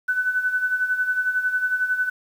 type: tone with tremolo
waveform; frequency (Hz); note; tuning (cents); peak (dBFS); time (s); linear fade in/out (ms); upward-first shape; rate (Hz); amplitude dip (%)
sine; 1500; F#6; +23; -17; 0.08-2.1; 10; sine; 11; 65
effects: 8-bit